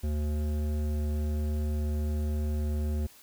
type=tone with hard clipping; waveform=sine; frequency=75.1 Hz; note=D2; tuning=39 cents sharp; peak=-29 dBFS; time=0.03-3.07 s; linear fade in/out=10 ms; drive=13 dB; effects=white hiss -55 dBFS RMS until 3.22 s